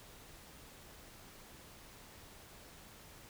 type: silence
effects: pink hiss -56 dBFS RMS until 3.29 s